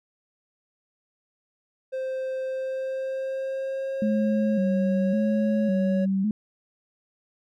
triangle tone with pitch glide, 523.3 to 557.6 Hz, C5 to C#5, 0 to +10 cents, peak -25 dBFS, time 1.92-6.06 s, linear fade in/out 20 ms, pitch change +110 cents, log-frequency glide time 2.43-5.92 s
sine tone with vibrato, 202.8 Hz, G#3, 41 cents flat, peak -21 dBFS, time 4.02-6.31 s, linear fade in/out 2 ms, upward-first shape square, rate 0.9 Hz, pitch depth 84 cents each way
effects none

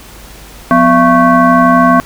sine tone with frequency modulation, 678 Hz, E5, 49 cents sharp, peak -4 dBFS, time 0.71-2 s, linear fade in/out 0 ms, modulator 428 Hz, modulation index 1.6, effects added 50 Hz sine -35 dBFS peak until 2.05 s + pink hiss -35 dBFS RMS until 2.05 s

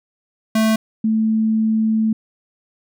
square / sine tone pair in turn, 220 / 220 Hz, A3 / A3, 0 / 0 cents, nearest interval unison, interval 0 cents, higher neither, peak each -14 dBFS, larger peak neither, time 0.55-0.76 / 1.04-2.13 s, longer second, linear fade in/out 5 ms, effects none

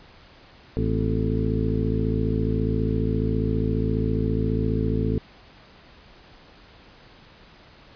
harmonic tone with a mistuned harmonic, 54.7 Hz, A1, 9 cents flat, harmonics 1 / 2 / 3 / 4 / 5 / 6 / 7 / 8, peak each -27 / -26 / -29 / -30 / -29 / -34 / -35 / -30 dBFS, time 0.77-5.18 s, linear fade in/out 0 ms, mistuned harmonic 5, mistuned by -85 cents, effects pink hiss -50 dBFS RMS until 7.95 s + resampled to 11025 Hz

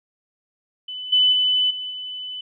sine tone with level steps, 3004 Hz, F#7, 26 cents sharp, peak -29 / -13 / -16 / -27 / -29 dBFS, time 0.88-2.41 s, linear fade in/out 5 ms, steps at 1.12 / 1.32 / 1.7 / 1.9 s, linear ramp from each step 10 ms, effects none

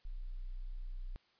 sine tone, 30.87 Hz, B0, in tune, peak -39 dBFS, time 0.05-1.16 s, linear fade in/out 0 ms, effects white hiss -71 dBFS RMS until 1.39 s + resampled to 11025 Hz

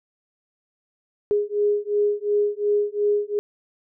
sine beating tone pair, 412.2 / 415 Hz, G#4 / G#4, -13 / -1 cents, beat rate 2.8 Hz, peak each -22 / -22 dBFS, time 1.31-3.39 s, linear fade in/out 0 ms, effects none

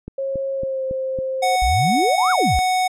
click train, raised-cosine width 3 ms, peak -18 dBFS, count 5, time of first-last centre 0.08-1.188 s, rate 3.61 Hz
sine tone with pitch glide, 542 to 526.3 Hz, C#5 to C5, -39 to +10 cents, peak -21 dBFS, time 0.18-1.56 s, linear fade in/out 5 ms, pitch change -51 cents, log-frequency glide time 0.54-0.84 s
square tone, 740 Hz, F#5, in tune, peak -17 dBFS, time 1.42-2.88 s, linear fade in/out 10 ms
sine exponential two-way sweep, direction up then down, 49.51 to 1491 to 49.51 Hz, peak -18 dBFS, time 1.62-2.59 s, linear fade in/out 0 ms, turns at 2.31 s
effects low-pass 11000 Hz 12 dB/octave

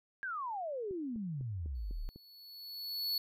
sine exponential sweep, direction down, 1644 to 30.87 Hz, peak -36 dBFS, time 0.23-2.09 s, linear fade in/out 0 ms
click train, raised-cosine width 3 ms, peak -37 dBFS, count 6, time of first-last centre 0.91-2.16 s, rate 4 Hz
square tone with exponential growth, 4414 Hz, C#8, 8 cents flat, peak -31 dBFS, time 1.75-3.18 s, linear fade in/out 2 ms, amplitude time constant 310 ms
effects none

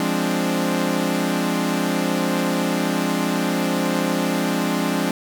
sawtooth chord, D half-diminished seventh, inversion first, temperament equal, 174.61 / 207.7 / 261.6 / 293.7 Hz, F3 / Ab3 / C4 / D4, 0 / 0 / 0 / 0 cents, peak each -21 dBFS, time 0-5.11 s, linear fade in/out 2 ms, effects none

